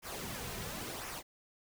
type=noise with flanger; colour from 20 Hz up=pink; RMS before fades=-42 dBFS; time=0.02-1.23 s; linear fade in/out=50 ms; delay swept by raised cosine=0.24 to 3.54 ms; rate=0.95 Hz; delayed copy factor=-0.55; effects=none